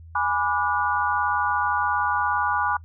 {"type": "chord", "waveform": "sine", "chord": "G# half-diminished seventh", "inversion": "none", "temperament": "equal with one note detuned", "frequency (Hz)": [830.6, 987.8, 1174.7, 1448.7], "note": ["G#5", "B5", "D6", "F#6"], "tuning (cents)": [0, 0, 0, -37], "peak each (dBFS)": -26, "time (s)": [0.15, 2.77], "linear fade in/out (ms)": 5, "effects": ["noise-tail reverb RT60 0.1 s tail -24 dB re dry", "added 82 Hz sine -41 dBFS peak until 2.84 s"]}